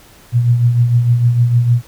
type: tone with tremolo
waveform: sine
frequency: 120.1 Hz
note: B2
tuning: 48 cents flat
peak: -6 dBFS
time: 0.32-1.82 s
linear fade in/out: 50 ms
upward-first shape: triangle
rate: 6.6 Hz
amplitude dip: 60%
effects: pink hiss -44 dBFS RMS until 1.87 s